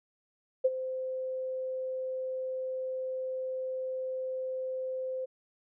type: tone with ADSR envelope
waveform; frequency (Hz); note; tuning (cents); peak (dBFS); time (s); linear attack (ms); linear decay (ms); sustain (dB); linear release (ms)
sine; 518; C5; -17; -19; 0.64-5.26; 13; 37; -13; 18
effects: none